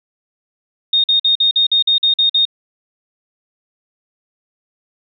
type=tone bursts; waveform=sine; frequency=3695 Hz; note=A#7; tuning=16 cents flat; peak=-10 dBFS; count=10; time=0.93-2.453 s; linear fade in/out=5 ms; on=110 ms; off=47 ms; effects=none